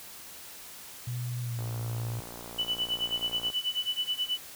sine tone with pitch glide, 122.1 to 115.25 Hz, B2 to A#2, -19 to -19 cents, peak -31 dBFS, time 1.07-2.2 s, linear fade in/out 5 ms, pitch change -100 cents, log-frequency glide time 1.41-1.63 s
click train, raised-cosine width 1 ms, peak -29 dBFS, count 113, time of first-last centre 1.59-3.501 s, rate 58.6 Hz
sine tone with tremolo, 2981 Hz, F#7, 12 cents sharp, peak -25 dBFS, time 2.58-4.38 s, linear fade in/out 10 ms, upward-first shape sine, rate 9.3 Hz, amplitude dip 90%
effects white hiss -46 dBFS RMS until 4.55 s

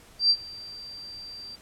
sine tone with ADSR envelope, 4700 Hz, D8, 1 cent sharp, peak -15 dBFS, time 0.19-1.56 s, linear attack 110 ms, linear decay 59 ms, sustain -23 dB, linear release 12 ms, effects pink hiss -53 dBFS RMS until 1.61 s + low-pass 12000 Hz 12 dB/octave

